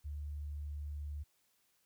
sine tone, 73.4 Hz, D2, in tune, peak -39 dBFS, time 0.04-1.24 s, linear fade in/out 20 ms, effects white hiss -75 dBFS RMS until 1.85 s

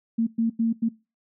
sine tone bursts at uneven times, 228 Hz, A#3, 38 cents flat, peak -19 dBFS, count 4, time 0.18-0.27 / 0.38-0.5 / 0.59-0.73 / 0.82-0.89 s, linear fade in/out 10 ms, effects noise-tail reverb RT60 0.3 s tail -23 dB re dry

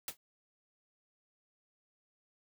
white noise with exponential decay, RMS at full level -34 dBFS, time 0.08-0.17 s, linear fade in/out 2 ms, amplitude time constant 18 ms, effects none

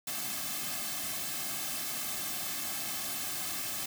white noise with comb filter, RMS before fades -36 dBFS, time 0.07-3.86 s, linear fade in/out 5 ms, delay 2.1 ms, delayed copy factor -1, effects none

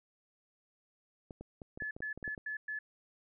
clicks, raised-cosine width 2 ms, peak -32 dBFS, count 11, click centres 1.308 / 1.41 / 1.618 / 1.775 / 1.822 / 1.965 / 2.005 / 2.176 / 2.228 / 2.278 / 2.378 s
sine tone bursts, 1720 Hz, A6, 40 cents flat, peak -36 dBFS, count 5, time 1.8-2.79 s, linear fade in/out 5 ms, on 110 ms, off 110 ms
effects none

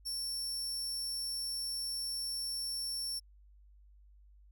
sawtooth tone, 5440 Hz, F8, 46 cents flat, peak -33 dBFS, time 0.05-3.2 s, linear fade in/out 20 ms, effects added 50 Hz sine -57 dBFS peak until 4.51 s

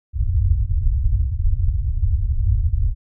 white low-pass noise, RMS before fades -18 dBFS, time 0.13-2.95 s, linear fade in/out 50 ms, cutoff 100 Hz, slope 48 dB/octave, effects none

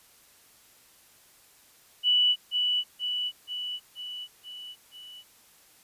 sine tone with echo, 2960 Hz, F#7, in tune, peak -19 dBFS, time 2.03-2.36 s, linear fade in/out 50 ms, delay 480 ms, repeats 6, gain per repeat -4 dB, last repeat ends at 5.24 s, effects white hiss -58 dBFS RMS until 5.83 s + resampled to 32000 Hz

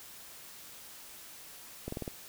slowing click train, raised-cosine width 2 ms, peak -23 dBFS, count 5, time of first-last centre 1.88-2.078 s, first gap 44 ms, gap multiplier 1.08, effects white hiss -50 dBFS RMS until 2.28 s

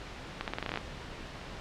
accelerating click train, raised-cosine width 0.3 ms, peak -16 dBFS, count 11, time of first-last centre 0.41-0.774 s, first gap 68 ms, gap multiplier 0.85, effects pink hiss -43 dBFS RMS until 1.6 s + low-pass 4000 Hz 12 dB/octave

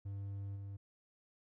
triangle tone with level steps, 99.3 Hz, G2, 23 cents sharp, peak -38 / -41 dBFS, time 0.05-0.77 s, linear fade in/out 10 ms, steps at 0.55 s, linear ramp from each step 20 ms, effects none

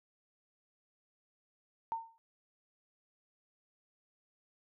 sine tone with exponential decay, 909 Hz, A#5, 44 cents flat, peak -30 dBFS, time 1.92-2.18 s, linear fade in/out 0 ms, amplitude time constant 55 ms, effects none

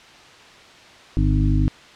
harmonic tone with a mistuned harmonic, 51.2 Hz, G#1, 24 cents flat, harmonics 1 / 2 / 3 / 5 / 6, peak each -18 / -21 / -23 / -25 / -26 dBFS, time 1.17-1.68 s, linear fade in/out 0 ms, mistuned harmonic 3, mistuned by -20 cents, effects white hiss -45 dBFS RMS until 1.95 s + low-pass 4000 Hz 12 dB/octave

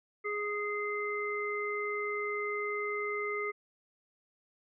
harmonic tone, 415.3 Hz, G#4, in tune, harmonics 1 / 3 / 5, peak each -35 / -38 / -36 dBFS, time 0.24-3.52 s, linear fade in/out 20 ms, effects none

